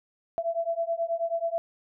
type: beating tone pair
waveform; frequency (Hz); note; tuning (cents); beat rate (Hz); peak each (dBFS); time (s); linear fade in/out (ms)
sine; 665 / 674.3; E5 / E5; +15 / +39; 9.3; -29; 0.38-1.58; 0
effects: none